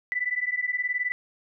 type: beating tone pair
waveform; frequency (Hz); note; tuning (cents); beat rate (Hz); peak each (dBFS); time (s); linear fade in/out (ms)
sine; 1975.5 / 1994.5; B6 / B6; 0 / +17; 19; -28; 0.12-1.12; 0
effects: none